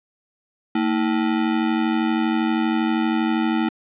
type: ring-modulated tone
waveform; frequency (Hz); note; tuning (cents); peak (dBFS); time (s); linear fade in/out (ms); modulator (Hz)
square; 273.8; C#4; -21; -16; 0.75-3.69; 5; 46.3
effects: resampled to 8000 Hz + 9-bit